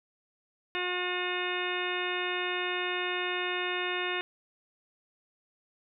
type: harmonic tone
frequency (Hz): 360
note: F#4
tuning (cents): -47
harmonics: 1 / 2 / 3 / 4 / 5 / 6 / 7 / 8 / 10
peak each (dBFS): -35 / -40 / -39 / -39 / -37 / -39 / -38 / -38 / -41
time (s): 0.75-4.21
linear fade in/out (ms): 0
effects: none